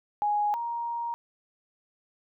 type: tone pair in turn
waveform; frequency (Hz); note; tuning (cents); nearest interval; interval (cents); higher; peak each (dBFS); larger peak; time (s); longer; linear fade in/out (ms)
sine; 830.6 / 938.9; G#5 / A#5; 0 / +12; major second; 212; second; -23 / -29; first; 0.22-0.54 / 0.54-1.14; second; 0
effects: none